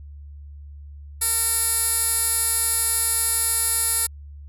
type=tone with band-pass filter; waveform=15% pulse; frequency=456.4 Hz; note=A#4; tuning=37 cents flat; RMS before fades=-22 dBFS; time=1.21-4.07 s; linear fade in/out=10 ms; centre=11000 Hz; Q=3.7; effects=added 72 Hz sine -37 dBFS peak until 4.48 s